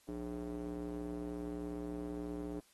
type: tone with band-pass filter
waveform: square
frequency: 59.4 Hz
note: A#1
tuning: 33 cents sharp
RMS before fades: -42 dBFS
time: 0.08-2.6 s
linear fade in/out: 5 ms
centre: 340 Hz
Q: 2.8
effects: white hiss -68 dBFS RMS until 2.73 s + AAC 32 kbps